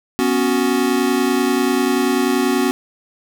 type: chord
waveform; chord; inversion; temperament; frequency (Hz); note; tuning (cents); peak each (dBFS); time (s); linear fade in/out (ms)
square; B suspended second; none; equal; 246.9 / 277.2 / 370; B3 / C#4 / F#4; 0 / 0 / 0; -20; 0.19-2.71; 0
effects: none